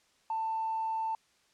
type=tone with tanh clipping; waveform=triangle; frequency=890 Hz; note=A5; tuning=20 cents sharp; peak=-30 dBFS; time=0.3-1.15 s; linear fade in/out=2 ms; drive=4 dB; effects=white hiss -68 dBFS RMS until 1.53 s + low-pass 7000 Hz 12 dB/octave